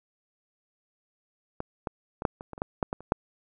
clicks, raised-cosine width 1 ms, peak -18 / -16 / -19 / -8 / -25 / -24 / -27 / -14 / -11 / -16 / -30 / -7 dBFS, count 12, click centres 1.604 / 1.872 / 2.221 / 2.252 / 2.409 / 2.533 / 2.579 / 2.619 / 2.828 / 2.929 / 3.006 / 3.121 s, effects none

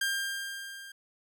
sawtooth tone with level ramp, 1598 Hz, G6, 33 cents sharp, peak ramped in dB -23 to -41 dBFS, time 0.01-0.92 s, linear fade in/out 5 ms, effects none

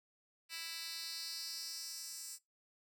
10% pulse tone with high-pass filter sweep, 329.6 Hz, E4, in tune, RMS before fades -45 dBFS, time 0.49-2.39 s, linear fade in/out 50 ms, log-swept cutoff 3100 to 7200 Hz, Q 2.6, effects noise-tail reverb RT60 0.2 s tail -23 dB re dry

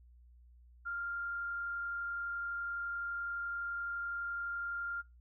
sine tone with frequency modulation, 1396.9 Hz, F6, in tune, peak -36 dBFS, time 0.85-5.02 s, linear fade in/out 20 ms, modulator 31.8 Hz, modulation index 0.38, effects noise-tail reverb RT60 0.2 s tail -21 dB re dry + added 60 Hz sine -57 dBFS peak until 5.2 s

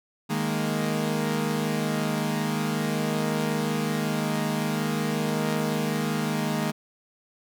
sawtooth chord, D# suspended fourth, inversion none, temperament equal, 155.56 / 207.7 / 233.1 Hz, D#3 / G#3 / A#3, 0 / 0 / 0 cents, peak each -25 dBFS, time 0.29-6.72 s, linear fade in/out 20 ms, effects none

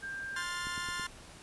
sine tone, 1588 Hz, G6, 22 cents sharp, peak -37 dBFS, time 0.02-0.43 s, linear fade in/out 20 ms
sawtooth chord, F major, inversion second, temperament equal with one note detuned, 1046.5 / 1412.3 / 1760 Hz, C6 / F6 / A6, 0 / +19 / 0 cents, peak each -36 dBFS, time 0.36-1.07 s, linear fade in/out 5 ms
click train, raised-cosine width 3 ms, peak -32 dBFS, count 4, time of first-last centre 0.67-0.997 s, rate 9.18 Hz
effects pink hiss -52 dBFS RMS until 1.42 s + resampled to 24000 Hz

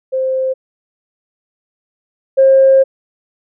sine tone pair in turn, 523.3 / 535.2 Hz, C5 / C5, 0 / +39 cents, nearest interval unison, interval 39 cents, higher second, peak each -13 / -4 dBFS, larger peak second, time 0.12-0.54 / 2.37-2.84 s, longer second, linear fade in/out 20 ms, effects tanh soft clip ceiling 0 dBFS

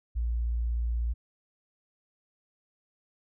sine tone, 58.27 Hz, A#1, in tune, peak -26 dBFS, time 0.15-1.14 s, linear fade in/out 20 ms, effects none

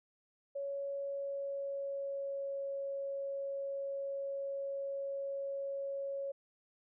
sine tone with pitch glide, 558 to 552.9 Hz, C#5 to C#5, +11 to -5 cents, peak -36 dBFS, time 0.55-6.32 s, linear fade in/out 10 ms, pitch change -16 cents, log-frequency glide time 0.99-2.63 s, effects none

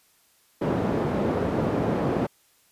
white band-pass noise, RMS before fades -25 dBFS, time 0.61-2.27 s, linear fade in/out 10 ms, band 100 to 460 Hz, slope 12 dB/octave, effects white hiss -62 dBFS RMS until 2.71 s + resampled to 32000 Hz

